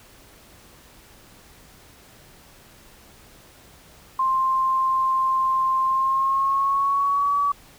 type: tone with pitch glide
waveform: sine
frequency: 1052 to 1140.6 Hz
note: C6 to C#6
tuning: +9 to +49 cents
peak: -18 dBFS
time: 4.19-7.52 s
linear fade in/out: 5 ms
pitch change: +140 cents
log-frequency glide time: 5.84-7.38 s
effects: pink hiss -50 dBFS RMS until 7.78 s